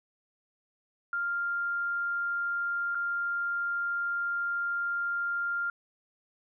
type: tone with dropouts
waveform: sine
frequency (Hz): 1396.9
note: F6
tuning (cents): 0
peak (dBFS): -28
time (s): 1.13-5.7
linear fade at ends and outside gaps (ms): 2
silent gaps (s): 2.948-2.952
effects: none